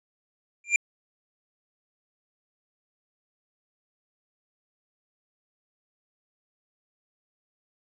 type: tone with exponential growth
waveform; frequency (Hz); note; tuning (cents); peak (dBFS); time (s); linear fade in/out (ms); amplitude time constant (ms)
square; 2383; D7; +25; -14; 0.64-0.76; 2; 24
effects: resampled to 22050 Hz